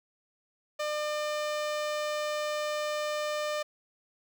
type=tone with notch filter; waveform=sawtooth; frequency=600 Hz; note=D5; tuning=37 cents sharp; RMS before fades=-32 dBFS; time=0.79-3.63 s; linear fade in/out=10 ms; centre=11000 Hz; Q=1.1; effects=none